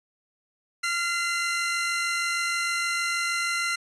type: tone pair together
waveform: sawtooth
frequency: 1384.8 / 2054 Hz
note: F6 / C7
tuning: -15 / -33 cents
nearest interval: perfect fifth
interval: 682 cents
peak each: -24 dBFS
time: 0.83-3.76 s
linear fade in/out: 10 ms
effects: resampled to 22050 Hz